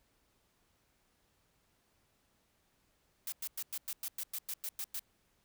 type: noise bursts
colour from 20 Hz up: blue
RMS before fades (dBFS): -39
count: 12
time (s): 3.27-4.994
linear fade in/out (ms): 2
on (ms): 52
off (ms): 100
effects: pink hiss -74 dBFS RMS until 5.44 s